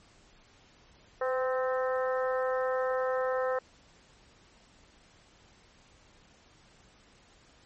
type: harmonic tone with a mistuned harmonic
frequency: 259.7 Hz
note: C4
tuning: 13 cents flat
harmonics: 2 / 3 / 4 / 5 / 6 / 7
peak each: -28 / -38 / -38 / -37 / -43 / -41 dBFS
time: 1.21-3.59 s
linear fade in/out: 5 ms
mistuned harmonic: 2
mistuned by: -21 cents
effects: pink hiss -60 dBFS RMS until 7.65 s + MP3 32 kbps